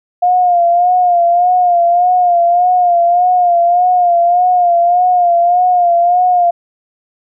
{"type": "tone with vibrato", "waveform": "sine", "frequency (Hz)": 707, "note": "F5", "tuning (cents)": 21, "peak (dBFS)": -7, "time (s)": [0.22, 6.51], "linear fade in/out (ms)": 10, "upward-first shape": "sine", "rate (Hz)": 1.7, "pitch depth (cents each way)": 52, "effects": []}